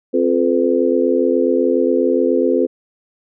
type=harmonic tone with a mistuned harmonic; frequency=87.31 Hz; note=F2; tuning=in tune; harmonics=3 / 4 / 5 / 6; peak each=-18 / -18 / -18 / -18 dBFS; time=0.13-2.67 s; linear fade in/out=20 ms; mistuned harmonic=6; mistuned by=-60 cents; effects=none